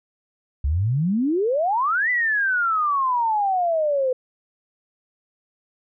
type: exponential two-way sweep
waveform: sine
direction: up then down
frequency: 65.1 to 2013 to 501 Hz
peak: -18 dBFS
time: 0.64-4.13 s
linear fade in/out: 5 ms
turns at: 2.1 s
effects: none